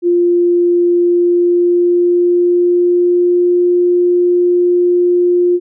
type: tone with pitch glide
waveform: sine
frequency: 349.2 to 353.7 Hz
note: F4 to F4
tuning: 0 to +22 cents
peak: -8 dBFS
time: 0.02-5.6 s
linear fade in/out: 50 ms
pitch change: +22 cents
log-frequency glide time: 0.97-3.59 s
effects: none